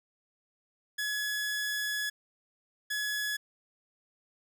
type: tone bursts at uneven times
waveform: sawtooth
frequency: 1694 Hz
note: G#6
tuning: 34 cents sharp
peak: -27 dBFS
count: 2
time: 0.98-2.1 / 2.9-3.37 s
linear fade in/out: 10 ms
effects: none